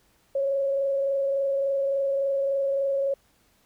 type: tone with frequency modulation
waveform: sine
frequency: 550 Hz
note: C#5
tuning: 14 cents flat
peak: -22 dBFS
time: 0.35-3.14 s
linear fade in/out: 5 ms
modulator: 23.5 Hz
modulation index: 0.36
effects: pink hiss -64 dBFS RMS until 3.65 s